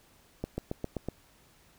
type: accelerating click train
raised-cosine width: 2 ms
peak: -19 dBFS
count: 6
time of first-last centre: 0.44-1.086 s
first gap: 140 ms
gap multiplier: 0.96
effects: pink hiss -62 dBFS RMS until 1.78 s